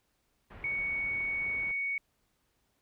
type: low-pass noise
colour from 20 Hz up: pink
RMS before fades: -49 dBFS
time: 0.5-1.72 s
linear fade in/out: 10 ms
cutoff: 2400 Hz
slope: 24 dB/octave
type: tone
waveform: sine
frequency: 2229 Hz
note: C#7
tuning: 9 cents sharp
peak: -30 dBFS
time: 0.64-1.98 s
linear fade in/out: 2 ms
effects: pink hiss -75 dBFS RMS until 2.81 s